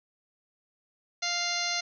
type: harmonic tone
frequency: 698.5 Hz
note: F5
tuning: in tune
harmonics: 1 / 2 / 3 / 4 / 5 / 6 / 7 / 8 / 9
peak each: -37 / -38 / -34 / -39 / -39 / -33 / -38 / -38 / -37 dBFS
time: 1.22-1.81 s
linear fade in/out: 10 ms
effects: none